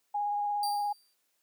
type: tone with vibrato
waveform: sine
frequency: 823 Hz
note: G#5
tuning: 16 cents flat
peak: -28 dBFS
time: 0.14-0.93 s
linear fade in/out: 10 ms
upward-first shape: sine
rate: 17 Hz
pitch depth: 14 cents each way
type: tone with exponential decay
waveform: sawtooth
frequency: 4688 Hz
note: D8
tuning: 4 cents flat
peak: -30 dBFS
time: 0.63-1.14 s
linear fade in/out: 2 ms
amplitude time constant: 110 ms
effects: white hiss -75 dBFS RMS until 1.42 s + high-pass 200 Hz 12 dB/octave